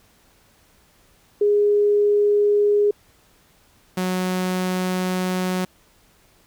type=tone pair in turn; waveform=sine / sawtooth; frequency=412.7 / 183.84 Hz; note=G#4 / F#3; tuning=-11 / -11 cents; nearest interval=octave + major second; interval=1400 cents; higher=first; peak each=-14 / -17 dBFS; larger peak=first; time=1.41-2.91 / 3.97-5.65 s; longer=second; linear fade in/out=5 ms; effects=pink hiss -57 dBFS RMS until 6.46 s